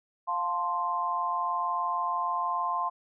sine chord, F major, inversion none, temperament equal with one note detuned, 702.9 / 880 / 1046.5 Hz, F5 / A5 / C6, +11 / 0 / 0 cents, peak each -34 / -34 / -28 dBFS, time 0.27-2.9 s, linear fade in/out 20 ms, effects none

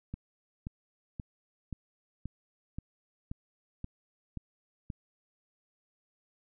click train, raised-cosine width 5 ms, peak -25 dBFS, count 10, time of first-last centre 0.14-4.902 s, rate 1.89 Hz, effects none

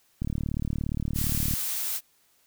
click train, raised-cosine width 5 ms, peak -17 dBFS, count 50, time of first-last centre 0.22-1.537 s, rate 37.2 Hz
blue noise, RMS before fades -30 dBFS, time 1.14-2.01 s, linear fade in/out 50 ms
effects white hiss -65 dBFS RMS until 2.46 s

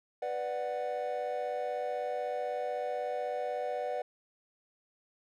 triangle chord, B minor, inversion none, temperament equal with one note detuned, 493.9 / 590 / 740 Hz, B4 / D5 / F#5, 0 / +8 / 0 cents, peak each -34 dBFS, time 0.22-4.02 s, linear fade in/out 5 ms, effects tanh soft clip ceiling -24 dBFS

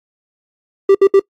triangle tone bursts, 392 Hz, G4, in tune, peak -3 dBFS, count 3, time 0.89-1.196 s, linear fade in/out 5 ms, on 58 ms, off 66 ms, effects noise-tail reverb RT60 0.1 s tail -24 dB re dry + AAC 48 kbps

